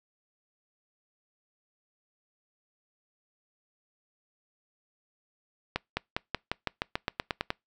accelerating click train, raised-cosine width 0.3 ms, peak -12 dBFS, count 13, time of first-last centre 5.76-7.504 s, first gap 210 ms, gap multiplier 0.93, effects noise-tail reverb RT60 0.2 s tail -26 dB re dry

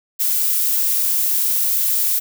violet noise, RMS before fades -18 dBFS, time 0.19-2.2 s, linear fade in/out 20 ms, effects none

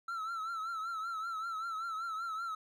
triangle tone with vibrato, 1329 Hz, E6, 14 cents sharp, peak -34 dBFS, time 0.08-2.55 s, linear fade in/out 5 ms, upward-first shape triangle, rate 5.2 Hz, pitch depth 87 cents each way, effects none

